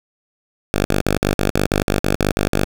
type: tone bursts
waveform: 5% pulse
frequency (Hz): 49.79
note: G1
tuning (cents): +28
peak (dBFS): -4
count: 12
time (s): 0.74-2.643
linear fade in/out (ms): 0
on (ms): 110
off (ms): 53
effects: none